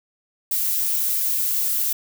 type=noise; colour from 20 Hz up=violet; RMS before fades=-22 dBFS; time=0.51-1.93 s; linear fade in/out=5 ms; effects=none